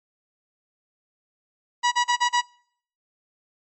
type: tone bursts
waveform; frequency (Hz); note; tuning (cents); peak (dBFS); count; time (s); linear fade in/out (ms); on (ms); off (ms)
sawtooth; 970; B5; -31; -14; 5; 1.83-2.415; 20; 89; 35
effects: noise-tail reverb RT60 0.6 s tail -25 dB re dry + MP3 32 kbps